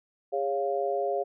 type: chord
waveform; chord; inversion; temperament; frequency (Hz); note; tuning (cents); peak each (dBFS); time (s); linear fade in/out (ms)
sine; Db major; second; equal with one note detuned; 408.2 / 554.4 / 698.5; Ab4 / Db5 / F5; -30 / 0 / 0; -30; 0.32-1.24; 20
effects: none